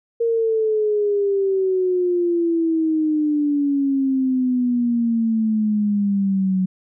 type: exponential sweep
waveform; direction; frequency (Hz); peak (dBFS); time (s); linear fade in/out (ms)
sine; down; 466.2 to 185; -16; 0.2-6.66; 10
effects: none